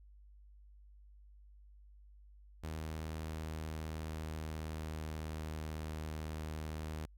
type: tone with pitch glide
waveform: sawtooth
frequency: 78.9 to 77.9 Hz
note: D#2 to D#2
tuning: +25 to +3 cents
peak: -36 dBFS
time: 2.63-7.06 s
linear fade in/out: 10 ms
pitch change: -22 cents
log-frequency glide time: 3.39-6.13 s
effects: added 50 Hz sine -56 dBFS peak until 7.17 s